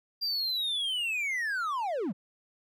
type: linear sweep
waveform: triangle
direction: down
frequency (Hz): 4788 to 150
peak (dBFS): -27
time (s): 0.21-2.13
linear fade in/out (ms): 20
effects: none